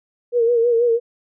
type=tone with vibrato; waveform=sine; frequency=470.6 Hz; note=A#4; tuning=16 cents sharp; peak=-13 dBFS; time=0.32-1 s; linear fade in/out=50 ms; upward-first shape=sine; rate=6.2 Hz; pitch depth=57 cents each way; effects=none